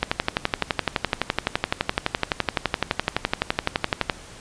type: click train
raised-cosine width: 0.3 ms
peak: -3 dBFS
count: 49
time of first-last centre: 0.03-4.098 s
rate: 11.8 Hz
effects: pink hiss -43 dBFS RMS until 4.4 s + resampled to 22050 Hz